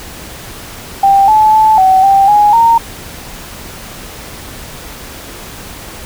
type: tone with pitch steps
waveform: sine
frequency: 788 / 863 / 871 / 757 / 785 / 831 / 921 Hz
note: G5 / A5 / A5 / F#5 / G5 / G#5 / A#5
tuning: +9 / -34 / -18 / +39 / +2 / +1 / -21 cents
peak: -4 dBFS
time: 1.03-2.78 s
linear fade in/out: 5 ms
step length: 250 ms
effects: pink hiss -29 dBFS RMS until 6.05 s